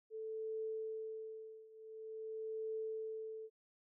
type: tone with tremolo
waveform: sine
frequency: 440 Hz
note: A4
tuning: in tune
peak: -38 dBFS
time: 0.1-3.5 s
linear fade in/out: 50 ms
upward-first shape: triangle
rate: 0.47 Hz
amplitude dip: 90%
effects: none